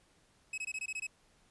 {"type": "tone bursts", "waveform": "45% pulse", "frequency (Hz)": 2564, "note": "E7", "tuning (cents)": -49, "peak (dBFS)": -36, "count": 8, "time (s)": [0.53, 1.069], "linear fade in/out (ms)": 5, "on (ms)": 49, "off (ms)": 21, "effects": ["pink hiss -68 dBFS RMS until 1.5 s", "resampled to 24000 Hz"]}